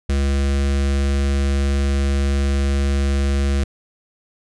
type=tone with notch filter; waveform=square; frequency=69.3 Hz; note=C#2; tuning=in tune; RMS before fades=-18 dBFS; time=0.09-3.64 s; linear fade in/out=5 ms; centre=900 Hz; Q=1.6; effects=resampled to 22050 Hz